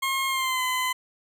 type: tone with pitch glide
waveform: 20% pulse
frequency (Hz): 1074 to 1018.4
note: C6 to C6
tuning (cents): +45 to -47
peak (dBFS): -19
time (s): 0.02-0.93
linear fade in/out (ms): 10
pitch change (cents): -92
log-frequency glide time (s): 0.28-0.62
effects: none